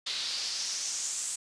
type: noise with band-pass filter sweep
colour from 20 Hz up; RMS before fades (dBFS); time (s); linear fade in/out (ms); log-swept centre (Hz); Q
pink; -34; 0.06-1.36; 10; 3900 to 8000; 3.4
effects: resampled to 22050 Hz